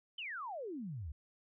sine exponential sweep, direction down, 3136 to 66.4 Hz, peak -40 dBFS, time 0.18-1.12 s, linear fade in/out 5 ms, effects none

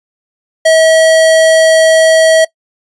square tone, 643 Hz, E5, 43 cents flat, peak -5 dBFS, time 0.65-2.45 s, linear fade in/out 10 ms, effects noise-tail reverb RT60 0.1 s tail -21 dB re dry + resampled to 24000 Hz

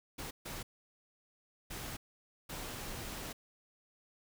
pink noise bursts at uneven times, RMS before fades -43 dBFS, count 4, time 0.18-0.31 / 0.45-0.63 / 1.7-1.97 / 2.49-3.33 s, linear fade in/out 10 ms, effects none

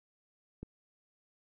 click, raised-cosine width 3 ms, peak -29 dBFS, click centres 0.63 s, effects none

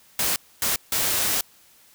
white noise bursts at uneven times, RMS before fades -23 dBFS, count 3, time 0.19-0.36 / 0.62-0.76 / 0.92-1.41 s, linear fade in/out 2 ms, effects white hiss -55 dBFS RMS until 1.94 s

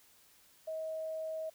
sine tone, 636 Hz, D#5, 38 cents sharp, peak -36 dBFS, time 0.67-1.5 s, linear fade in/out 10 ms, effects white hiss -64 dBFS RMS until 1.54 s

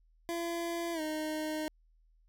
25% pulse tone with pitch glide, 339.4 to 309.4 Hz, F4 to D#4, -49 to -10 cents, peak -30 dBFS, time 0.29-1.68 s, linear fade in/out 0 ms, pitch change -161 cents, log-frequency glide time 0.93-1.01 s, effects added 40 Hz sine -63 dBFS peak until 2.28 s

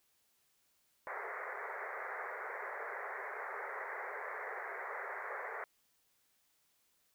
white band-pass noise, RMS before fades -43 dBFS, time 1.07-5.64 s, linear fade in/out 0 ms, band 390 to 2100 Hz, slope 96 dB/octave, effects white hiss -75 dBFS RMS until 7.14 s

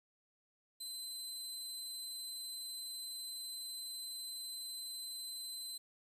25% pulse tone, 4056 Hz, B7, 45 cents sharp, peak -38 dBFS, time 0.8-5.78 s, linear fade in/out 10 ms, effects 11-bit

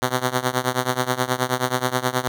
5% pulse tone with tremolo, 127 Hz, B2, 49 cents sharp, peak -5 dBFS, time 0.02-2.28 s, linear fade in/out 2 ms, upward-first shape triangle, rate 9.4 Hz, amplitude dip 95%, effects none

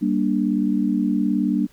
sine chord, G minor, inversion none, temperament just, 196 / 235.2 / 294 Hz, G3 / Bb3 / D4, 0 / +16 / +2 cents, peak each -22 dBFS, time 0.01-1.67 s, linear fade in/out 20 ms, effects pink hiss -56 dBFS RMS until 1.72 s

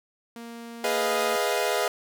sawtooth tone with pitch glide, 233.1 to 227.8 Hz, A#3 to A#3, 0 to -40 cents, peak -34 dBFS, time 0.36-1.36 s, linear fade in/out 2 ms, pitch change -40 cents, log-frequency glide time 0.88-1.01 s
sawtooth chord, F half-diminished seventh, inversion first, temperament equal, 415.3 / 493.9 / 622.3 / 698.5 Hz, Ab4 / Cb5 / Eb5 / F5, 0 / 0 / 0 / 0 cents, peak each -25 dBFS, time 0.84-1.88 s, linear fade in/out 2 ms
effects none

